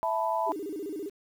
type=chord; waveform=sine; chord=E suspended fourth; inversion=none; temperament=just; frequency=659.3 / 879 / 988.9 Hz; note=E5 / A5 / B5; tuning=0 / -2 / +2 cents; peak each=-30 dBFS; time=0.03-0.52 s; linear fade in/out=0 ms
type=tone with vibrato; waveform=sine; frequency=353 Hz; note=F4; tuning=19 cents sharp; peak=-33 dBFS; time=0.46-1.1 s; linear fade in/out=20 ms; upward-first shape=square; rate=15 Hz; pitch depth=230 cents each way
effects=9-bit